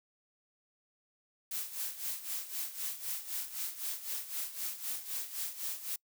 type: noise with tremolo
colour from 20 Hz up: blue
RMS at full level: -36 dBFS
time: 1.51-5.96 s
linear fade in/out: 5 ms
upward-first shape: sine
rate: 3.9 Hz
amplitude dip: 75%
effects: noise-tail reverb RT60 0.1 s tail -26 dB re dry